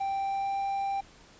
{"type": "tone with pitch glide", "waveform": "triangle", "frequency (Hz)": [784, 789], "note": ["G5", "G5"], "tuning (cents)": [0, 11], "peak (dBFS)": -26, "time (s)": [0, 1.01], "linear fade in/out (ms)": 10, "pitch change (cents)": 11, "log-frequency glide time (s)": [0.21, 0.57], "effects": ["pink hiss -55 dBFS RMS until 1.39 s", "resampled to 16000 Hz"]}